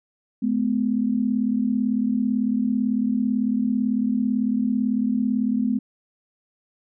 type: tone pair together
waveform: sine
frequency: 214.2 / 252.2 Hz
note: A3 / B3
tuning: -46 / +36 cents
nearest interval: minor third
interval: 282 cents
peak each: -22 dBFS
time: 0.42-5.79 s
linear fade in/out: 10 ms
effects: none